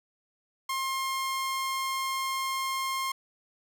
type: tone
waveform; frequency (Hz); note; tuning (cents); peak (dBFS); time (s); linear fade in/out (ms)
sawtooth; 1065; C6; +30; -25; 0.69-3.12; 5
effects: none